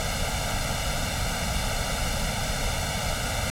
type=noise with comb filter; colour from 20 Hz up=pink; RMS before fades=-27 dBFS; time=0-3.5 s; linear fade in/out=0 ms; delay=1.4 ms; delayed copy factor=+0.95; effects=low-pass 10000 Hz 12 dB/octave